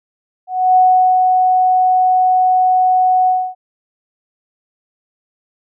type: tone with ADSR envelope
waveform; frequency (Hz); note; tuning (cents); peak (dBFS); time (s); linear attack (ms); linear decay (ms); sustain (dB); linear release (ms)
sine; 740; F#5; 0; -6; 0.47-3.55; 290; 410; -3; 270
effects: none